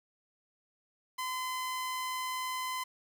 sawtooth tone, 1023 Hz, C6, 39 cents flat, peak -30 dBFS, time 1.18-2.84 s, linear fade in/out 10 ms, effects 10-bit

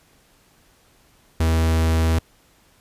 45% pulse tone, 81 Hz, E2, 30 cents flat, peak -16 dBFS, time 1.4-2.19 s, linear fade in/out 5 ms, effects pink hiss -57 dBFS RMS until 2.8 s + resampled to 32000 Hz

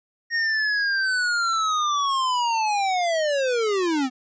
square linear sweep, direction down, 1864.7 to 246.9 Hz, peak -21 dBFS, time 0.3-4.1 s, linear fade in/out 50 ms, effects resampled to 16000 Hz

